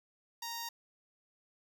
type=tone with notch filter; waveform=10% pulse; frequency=932.3 Hz; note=A#5; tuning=in tune; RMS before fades=-41 dBFS; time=0.42-0.69 s; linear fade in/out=5 ms; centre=2400 Hz; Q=0.87; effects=none